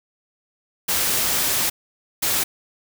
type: noise bursts at uneven times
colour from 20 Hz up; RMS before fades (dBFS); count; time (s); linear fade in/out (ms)
white; -21; 2; 0.88-1.7 / 2.22-2.44; 10
effects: none